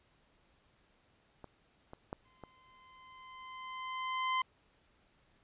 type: clicks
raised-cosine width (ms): 1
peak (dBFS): -33 / -33 / -24 / -32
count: 4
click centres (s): 1.443 / 1.934 / 2.129 / 2.437
type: tone with exponential growth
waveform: sawtooth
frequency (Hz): 1034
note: C6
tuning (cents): -21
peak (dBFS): -25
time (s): 2.25-4.42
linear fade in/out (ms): 5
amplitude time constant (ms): 470
effects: pink hiss -70 dBFS RMS until 5.43 s + resampled to 8000 Hz